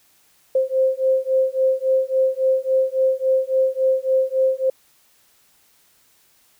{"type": "beating tone pair", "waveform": "sine", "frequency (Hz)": [523.3, 526.9], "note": ["C5", "C5"], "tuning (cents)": [0, 12], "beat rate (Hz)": 3.6, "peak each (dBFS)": -19, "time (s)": [0.55, 4.7], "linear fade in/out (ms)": 5, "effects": ["white hiss -58 dBFS RMS until 6.59 s"]}